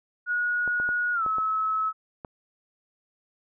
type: tone with pitch glide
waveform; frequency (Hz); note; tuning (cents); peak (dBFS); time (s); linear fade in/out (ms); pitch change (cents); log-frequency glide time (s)
sine; 1452 to 1293.6; F#6 to E6; -33 to -33; -23; 0.26-1.93; 50; -200; 1.13-1.24
type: clicks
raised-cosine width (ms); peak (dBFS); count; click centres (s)
1; -23; 6; 0.677 / 0.8 / 0.89 / 1.263 / 1.384 / 2.248
effects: none